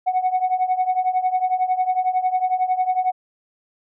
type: tone with tremolo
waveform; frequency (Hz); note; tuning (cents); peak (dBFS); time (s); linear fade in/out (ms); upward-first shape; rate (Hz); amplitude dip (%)
sine; 740; F#5; 0; -12; 0.06-3.12; 20; triangle; 11; 90
effects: tanh soft clip ceiling -13 dBFS